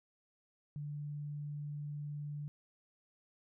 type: tone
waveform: sine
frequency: 146.83 Hz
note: D3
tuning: in tune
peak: -39 dBFS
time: 0.76-2.48 s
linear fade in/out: 0 ms
effects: none